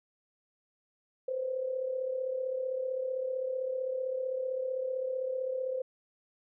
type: tone with amplitude modulation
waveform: sine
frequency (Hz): 517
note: C5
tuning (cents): -21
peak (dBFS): -28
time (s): 1.28-5.82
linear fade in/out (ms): 5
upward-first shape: sine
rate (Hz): 35.6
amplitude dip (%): 60
effects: none

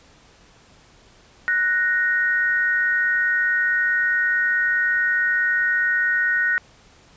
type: tone pair together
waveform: sine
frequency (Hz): 1480 / 1864.7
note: F#6 / A#6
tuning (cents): 0 / 0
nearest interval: major third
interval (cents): 400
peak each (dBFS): -20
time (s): 1.48-6.58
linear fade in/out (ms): 0
effects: pink hiss -52 dBFS RMS until 7.16 s + resampled to 16000 Hz

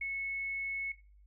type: tone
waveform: sine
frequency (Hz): 2198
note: C#7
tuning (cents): -15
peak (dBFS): -34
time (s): 0.01-0.92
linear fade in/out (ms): 5
effects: noise-tail reverb RT60 0.4 s tail -18 dB re dry + added 50 Hz sine -57 dBFS peak until 1.26 s

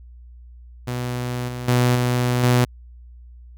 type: tone with level steps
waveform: sawtooth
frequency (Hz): 123.47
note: B2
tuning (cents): 0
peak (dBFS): -20 / -24 / -11 / -14 / -10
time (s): 0.87-2.65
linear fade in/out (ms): 10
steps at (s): 1.48 / 1.68 / 1.95 / 2.43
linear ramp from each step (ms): 5
effects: added 60 Hz sine -40 dBFS peak until 3.57 s

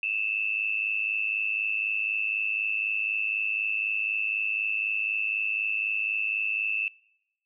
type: tone with amplitude modulation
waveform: sine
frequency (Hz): 2637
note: E7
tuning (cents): 0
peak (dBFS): -22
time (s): 0.03-6.88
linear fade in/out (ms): 2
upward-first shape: sine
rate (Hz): 104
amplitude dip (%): 85
effects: noise-tail reverb RT60 0.9 s tail -24 dB re dry

